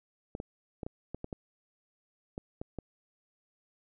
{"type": "clicks", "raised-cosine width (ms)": 2, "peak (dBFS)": -24, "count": 10, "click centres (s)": [0.351, 0.401, 0.832, 0.865, 1.146, 1.244, 1.328, 2.379, 2.615, 2.787], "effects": []}